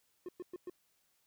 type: tone bursts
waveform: triangle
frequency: 358.9 Hz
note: F4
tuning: 47 cents sharp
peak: -38 dBFS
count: 4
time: 0.26-0.698 s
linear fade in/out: 2 ms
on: 27 ms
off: 110 ms
effects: white hiss -75 dBFS RMS until 1.26 s